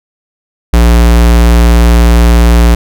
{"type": "tone", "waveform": "square", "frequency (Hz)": 58.5, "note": "A#1", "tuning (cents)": 7, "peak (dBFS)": -3, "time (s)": [0.73, 2.75], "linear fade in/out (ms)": 5, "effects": []}